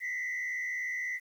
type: tone with frequency modulation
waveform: sine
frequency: 2000 Hz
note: B6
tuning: 21 cents sharp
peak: -30 dBFS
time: 0-1.2 s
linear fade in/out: 50 ms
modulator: 76.8 Hz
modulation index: 0.98
effects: tanh soft clip ceiling -30 dBFS + 10-bit